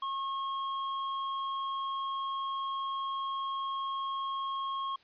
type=tone with hard clipping; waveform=sine; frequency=1085 Hz; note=C#6; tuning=37 cents flat; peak=-34 dBFS; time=0.02-4.96 s; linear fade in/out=5 ms; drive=9 dB; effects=white hiss -63 dBFS RMS until 5.03 s + resampled to 11025 Hz